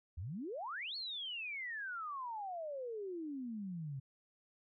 sine exponential two-way sweep, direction up then down, 74.3 to 4444 to 130 Hz, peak -40 dBFS, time 0.17-4 s, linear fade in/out 10 ms, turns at 0.96 s, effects none

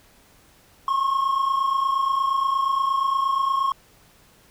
triangle tone pair together, 1060 / 1088.5 Hz, C6 / C#6, +22 / -32 cents, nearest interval unison, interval 46 cents, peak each -23 / -18 dBFS, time 0.88-3.72 s, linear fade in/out 2 ms, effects tanh soft clip ceiling -12 dBFS + pink hiss -55 dBFS RMS until 4.5 s

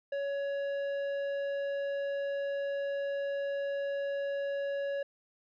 sine tone with tanh clipping, 560 Hz, C#5, 18 cents sharp, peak -33 dBFS, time 0.12-5.03 s, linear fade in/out 5 ms, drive 10 dB, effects none

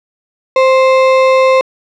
sine tone with sample-and-hold, 523.3 Hz, C5, in tune, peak -5 dBFS, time 0.56-1.61 s, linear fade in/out 2 ms, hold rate 1575 Hz, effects low-pass 3000 Hz 12 dB/octave

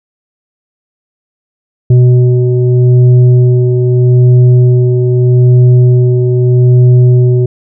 sine tone with frequency modulation, 124.1 Hz, B2, 9 cents sharp, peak -3 dBFS, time 1.9-7.46 s, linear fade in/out 5 ms, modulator 249 Hz, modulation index 0.64, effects none

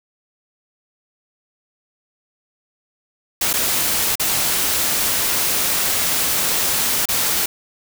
white noise with dropouts, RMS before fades -19 dBFS, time 3.41-7.46 s, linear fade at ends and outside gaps 5 ms, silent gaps 3.531-3.537 / 4.155-4.196 / 7.056-7.087 s, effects none

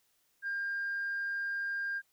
sine tone, 1603 Hz, G6, 38 cents sharp, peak -31 dBFS, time 0.42-2.02 s, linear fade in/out 50 ms, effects tanh soft clip ceiling -29 dBFS + white hiss -73 dBFS RMS until 2.12 s

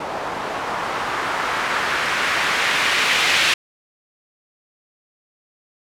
blue noise with low-pass filter sweep, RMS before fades -21 dBFS, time 0-3.54 s, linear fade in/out 5 ms, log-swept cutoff 780 to 2700 Hz, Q 1.3, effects none

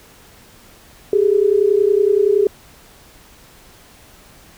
sine tone pair together, 392 / 422.7 Hz, G4 / G#4, 0 / +31 cents, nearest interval minor second, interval 131 cents, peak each -14 dBFS, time 1.13-2.47 s, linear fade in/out 2 ms, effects pink hiss -46 dBFS RMS until 4.57 s

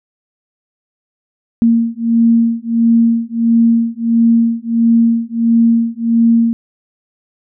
sine beating tone pair, 230 / 231.5 Hz, A#3 / A#3, -23 / -12 cents, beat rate 1.5 Hz, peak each -12 dBFS, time 1.62-6.53 s, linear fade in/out 0 ms, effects none

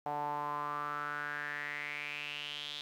sawtooth tone with band-pass filter sweep, 146.83 Hz, D3, in tune, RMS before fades -39 dBFS, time 0.06-2.81 s, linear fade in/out 0 ms, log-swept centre 790 to 3600 Hz, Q 6.1, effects 11-bit

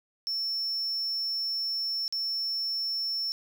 triangle tone with dropouts, 5400 Hz, E8, 41 cents sharp, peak -27 dBFS, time 0.27-3.32 s, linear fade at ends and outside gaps 0 ms, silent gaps 2.079-2.125 s, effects none

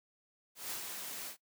white noise with ADSR envelope, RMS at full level -39 dBFS, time 0.55-1.37 s, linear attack 160 ms, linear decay 97 ms, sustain -4 dB, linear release 91 ms, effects noise-tail reverb RT60 0.1 s tail -19 dB re dry + high-pass 150 Hz 12 dB/octave

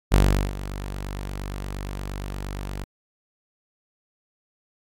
sawtooth tone with ADSR envelope, 48.58 Hz, G1, 15 cents flat, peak -9 dBFS, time 0.11-2.84 s, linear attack 30 ms, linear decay 380 ms, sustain -17 dB, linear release 5 ms, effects AAC 48 kbps

